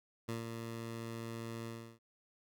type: tone with ADSR envelope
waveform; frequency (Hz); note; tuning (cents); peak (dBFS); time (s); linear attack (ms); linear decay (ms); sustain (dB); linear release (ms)
15% pulse; 114.9; A#2; -25; -30; 0.28-1.99; 12; 140; -5; 330
effects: none